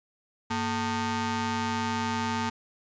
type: ring-modulated tone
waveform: sawtooth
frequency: 331.6 Hz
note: E4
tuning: 10 cents sharp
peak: -20 dBFS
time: 0.5-2.5 s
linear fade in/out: 10 ms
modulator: 564 Hz
effects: resampled to 16000 Hz